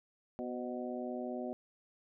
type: harmonic tone with a mistuned harmonic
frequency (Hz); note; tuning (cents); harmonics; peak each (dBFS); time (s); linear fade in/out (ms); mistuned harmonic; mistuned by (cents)
123.47; B2; 0; 2 / 3 / 4 / 5 / 6; -40 / -43 / -46 / -43 / -47; 0.39-1.53; 0; 4; +80
effects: none